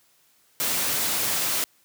white noise, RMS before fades -25 dBFS, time 0.6-1.64 s, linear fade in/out 0 ms, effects white hiss -62 dBFS RMS until 1.84 s + high-pass 80 Hz 12 dB/octave

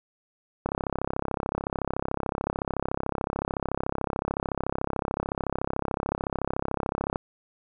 click train, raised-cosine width 1 ms, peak -13 dBFS, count 220, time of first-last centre 0.66-7.159 s, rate 33.7 Hz, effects none

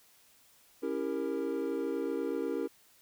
triangle chord, C# diminished seventh, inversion none, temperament equal with one note detuned, 277.2 / 329.6 / 398.2 / 466.2 Hz, C#4 / E4 / G4 / Bb4, 0 / 0 / +27 / 0 cents, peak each -35 / -35 / -35 / -34 dBFS, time 0.82-2.68 s, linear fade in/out 20 ms, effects white hiss -63 dBFS RMS until 3.01 s

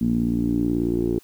10% pulse tone with low-pass filter sweep, 58.27 Hz, A#1, in tune, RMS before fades -22 dBFS, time 0.01-1.19 s, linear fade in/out 5 ms, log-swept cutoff 230 to 380 Hz, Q 5.3, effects white hiss -55 dBFS RMS until 1.23 s

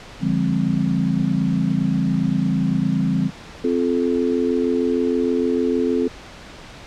sine chord, D half-diminished seventh, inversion none, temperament equal with one note detuned, 146.83 / 174.61 / 204.3 / 261.6 Hz, D3 / F3 / Ab3 / C4, 0 / 0 / -28 / 0 cents, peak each -24 / -21 / -22 / -23 dBFS, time 0.2-3.31 s, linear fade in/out 50 ms
harmonic tone, 86.5 Hz, F2, 16 cents flat, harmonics 3 / 4 / 5, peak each -20 / -23 / -21 dBFS, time 3.64-6.08 s, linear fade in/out 5 ms
effects pink hiss -39 dBFS RMS until 6.86 s + low-pass 5000 Hz 12 dB/octave

